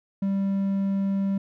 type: tone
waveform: triangle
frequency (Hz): 196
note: G3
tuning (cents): 0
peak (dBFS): -20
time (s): 0.22-1.38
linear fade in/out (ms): 5
effects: none